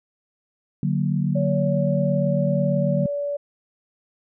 sine chord, D augmented, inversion none, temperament equal, 146.83 / 185 / 233.1 Hz, D3 / F#3 / A#3, 0 / 0 / 0 cents, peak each -22 / -23 / -28 dBFS, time 0.83-3.06 s, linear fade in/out 2 ms
sine tone with pitch glide, 567 to 574.3 Hz, C#5 to D5, +39 to -39 cents, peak -23 dBFS, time 1.35-3.37 s, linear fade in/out 10 ms, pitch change +22 cents, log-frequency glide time 1.77-3.18 s
effects none

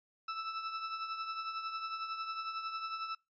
40% pulse tone with tremolo, 1318.5 Hz, E6, in tune, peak -34 dBFS, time 0.28-3.15 s, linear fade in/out 5 ms, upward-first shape triangle, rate 11 Hz, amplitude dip 60%, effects noise-tail reverb RT60 0.2 s tail -23 dB re dry + resampled to 16000 Hz

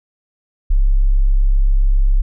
sine tone, 33.75 Hz, C#1, 45 cents flat, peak -9 dBFS, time 0.7-2.22 s, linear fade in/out 10 ms, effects none

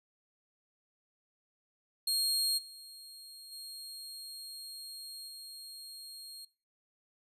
sawtooth tone with level steps, 4248 Hz, C8, 25 cents sharp, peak -26 / -46 / -41 / -43 dBFS, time 2.07-6.45 s, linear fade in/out 5 ms, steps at 2.57 / 3.51 / 5.27 s, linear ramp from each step 20 ms, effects noise-tail reverb RT60 0.4 s tail -24 dB re dry + resampled to 32000 Hz

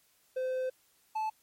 triangle tone pair in turn, 515 / 870.9 Hz, C5 / A5, -28 / -18 cents, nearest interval major sixth, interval 910 cents, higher second, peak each -28 / -28 dBFS, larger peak neither, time 0.36-0.7 / 1.15-1.3 s, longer first, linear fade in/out 10 ms, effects white hiss -68 dBFS RMS until 1.42 s + MP3 64 kbps

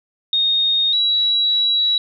sine tone pair in turn, 3705 / 3899 Hz, A#7 / B7, -11 / -23 cents, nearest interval minor second, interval 88 cents, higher second, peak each -14 dBFS, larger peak neither, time 0.33-0.93 / 0.93-1.98 s, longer second, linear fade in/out 2 ms, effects none

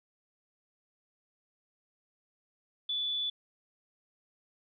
sine tone, 3464 Hz, A7, 28 cents flat, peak -30 dBFS, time 2.89-3.3 s, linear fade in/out 5 ms, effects none

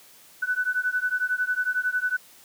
sine beating tone pair, 1489 / 1500 Hz, F#6 / F#6, +11 / +23 cents, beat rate 11 Hz, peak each -26 dBFS, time 0.42-2.17 s, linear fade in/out 10 ms, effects white hiss -52 dBFS RMS until 2.44 s + high-pass 100 Hz 12 dB/octave

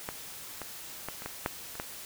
clicks, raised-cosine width 0.5 ms, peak -19 / -22 / -20 / -28 / -20 / -13 / -29 / -18 dBFS, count 8, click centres 0.089 / 0.617 / 1.086 / 1.221 / 1.26 / 1.461 / 1.754 / 1.799 s, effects white hiss -44 dBFS RMS until 2.05 s

